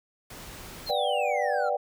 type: noise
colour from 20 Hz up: pink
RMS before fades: -43 dBFS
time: 0.3-0.91 s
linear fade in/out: 5 ms
type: exponential sweep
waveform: triangle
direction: down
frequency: 4309 to 1318.5 Hz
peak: -31 dBFS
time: 0.86-1.7 s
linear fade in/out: 20 ms
type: chord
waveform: sine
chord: G major seventh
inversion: first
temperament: just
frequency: 490 / 588 / 735 / 784 Hz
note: B4 / D5 / F#5 / G5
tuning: -14 / +2 / -12 / 0 cents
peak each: -31 / -28 / -31 / -29 dBFS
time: 0.89-1.77 s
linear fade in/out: 10 ms
effects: none